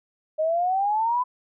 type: exponential sweep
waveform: sine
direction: up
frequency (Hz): 615 to 1013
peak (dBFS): -20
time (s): 0.38-1.24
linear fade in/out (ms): 20
effects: none